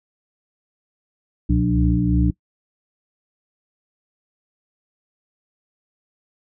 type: tone cluster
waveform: sine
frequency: 65.7 / 68.5 / 121.5 / 179.6 / 295.7 Hz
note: C2 / C#2 / B2 / F3 / D4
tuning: +8 / -20 / -28 / +49 / +12 cents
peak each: -22 / -24 / -22 / -20 / -21 dBFS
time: 1.49-2.31 s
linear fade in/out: 10 ms
effects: noise-tail reverb RT60 0.1 s tail -22 dB re dry